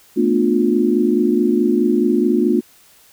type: chord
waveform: sine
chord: B half-diminished seventh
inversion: third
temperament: just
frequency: 222.2 / 246.9 / 296.3 / 355.6 Hz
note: A3 / B3 / D4 / F4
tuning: +17 / 0 / +15 / +31 cents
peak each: -18 / -19 / -19 / -17 dBFS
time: 0.16-2.61 s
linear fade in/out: 20 ms
effects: white hiss -50 dBFS RMS until 3.12 s